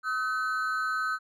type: ring-modulated tone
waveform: triangle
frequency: 1396.9 Hz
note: F6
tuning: in tune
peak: -22 dBFS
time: 0.03-1.19 s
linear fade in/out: 50 ms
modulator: 119 Hz
effects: none